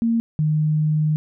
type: tone pair in turn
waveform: sine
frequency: 230 / 153.51 Hz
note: A#3 / D#3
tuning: -23 / -23 cents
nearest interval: perfect fifth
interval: 700 cents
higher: first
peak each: -16 dBFS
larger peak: neither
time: 0.02-0.2 / 0.39-1.16 s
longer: second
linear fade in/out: 0 ms
effects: none